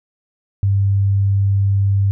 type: tone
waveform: sine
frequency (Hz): 98.9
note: G2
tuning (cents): +16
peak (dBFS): -12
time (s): 0.63-2.11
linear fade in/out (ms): 0
effects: none